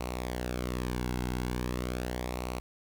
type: tone with flanger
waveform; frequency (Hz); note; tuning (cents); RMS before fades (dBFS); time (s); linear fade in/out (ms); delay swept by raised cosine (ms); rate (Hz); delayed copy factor
sawtooth; 61.74; B1; 0; -34; 0-2.6; 5; 0.59 to 1.69; 0.4; -0.6
effects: 10-bit